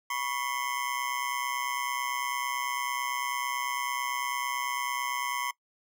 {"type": "ring-modulated tone", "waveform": "25% pulse", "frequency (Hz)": 1042, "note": "C6", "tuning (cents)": -7, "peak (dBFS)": -23, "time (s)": [0.1, 5.51], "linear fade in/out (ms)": 5, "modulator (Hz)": 64.5, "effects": ["noise-tail reverb RT60 0.1 s tail -22 dB re dry"]}